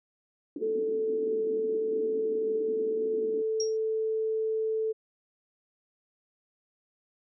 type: band-pass noise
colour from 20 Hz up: white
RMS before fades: -40 dBFS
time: 0.56-3.42 s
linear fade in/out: 2 ms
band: 230 to 410 Hz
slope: 48 dB/octave
type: tone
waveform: sine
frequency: 440 Hz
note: A4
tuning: in tune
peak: -26 dBFS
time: 0.61-4.93 s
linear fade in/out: 20 ms
type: tone with exponential decay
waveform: sine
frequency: 5610 Hz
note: F8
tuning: 7 cents sharp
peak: -27 dBFS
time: 3.6-3.77 s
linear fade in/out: 2 ms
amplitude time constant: 36 ms
effects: none